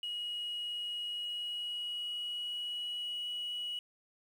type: tone with pitch glide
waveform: sine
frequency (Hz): 2899 to 2926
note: F#7 to F#7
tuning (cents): -36 to -20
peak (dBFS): -34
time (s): 0.03-3.79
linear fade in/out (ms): 2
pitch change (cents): +16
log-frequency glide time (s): 1.09-3.2
effects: tanh soft clip ceiling -33 dBFS + 10-bit